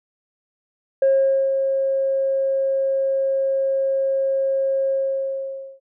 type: tone with ADSR envelope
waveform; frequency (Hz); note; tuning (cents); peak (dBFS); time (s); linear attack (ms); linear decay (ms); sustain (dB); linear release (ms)
sine; 540; C#5; -45; -11; 1.02-5.8; 4; 480; -6; 890
effects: tanh soft clip ceiling -10 dBFS